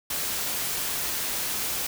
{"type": "noise", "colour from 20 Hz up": "white", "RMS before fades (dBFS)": -29, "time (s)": [0.1, 1.87], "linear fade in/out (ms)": 5, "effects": []}